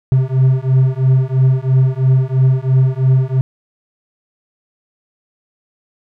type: beating tone pair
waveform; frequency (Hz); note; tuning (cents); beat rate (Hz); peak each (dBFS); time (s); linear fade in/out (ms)
triangle; 129.5 / 132.5; C3 / C3; -17 / +22; 3; -11; 0.12-3.41; 0
effects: none